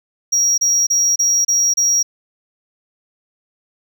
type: tone bursts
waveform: triangle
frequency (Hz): 5670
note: F8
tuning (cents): +25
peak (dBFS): -11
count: 6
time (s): 0.32-2.03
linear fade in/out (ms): 10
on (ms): 260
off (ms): 30
effects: none